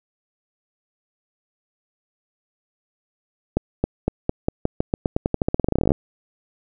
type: accelerating click train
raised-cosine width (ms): 2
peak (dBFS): -5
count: 28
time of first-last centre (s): 3.57-5.919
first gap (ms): 270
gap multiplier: 0.89
effects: none